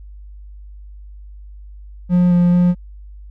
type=tone with pitch steps; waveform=triangle; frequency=178 / 175.7 / 177.3 Hz; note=F3 / F3 / F3; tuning=+33 / +11 / +26 cents; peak=-8 dBFS; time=2.09-2.75 s; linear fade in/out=50 ms; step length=220 ms; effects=added 50 Hz sine -34 dBFS peak until 3.3 s